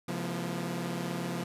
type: tone cluster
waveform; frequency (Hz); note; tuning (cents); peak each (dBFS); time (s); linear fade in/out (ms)
sawtooth; 134.2 / 174 / 211.8 / 240.8 / 328; C3 / F3 / G#3 / B3 / E4; +44 / -6 / +34 / -44 / -9; -36 / -31 / -40 / -36 / -40; 0.08-1.44; 5
effects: resampled to 32000 Hz